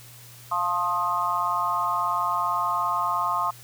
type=chord; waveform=sine; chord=F dominant seventh; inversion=none; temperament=equal with one note detuned; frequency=698.5 / 880 / 1061.7 / 1244.5 Hz; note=F5 / A5 / C6 / Eb6; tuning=0 / 0 / +25 / 0 cents; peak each=-31 / -31 / -25 / -27 dBFS; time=0.51-3.51 s; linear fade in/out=10 ms; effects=added 120 Hz sine -48 dBFS peak until 3.63 s + white hiss -48 dBFS RMS until 3.63 s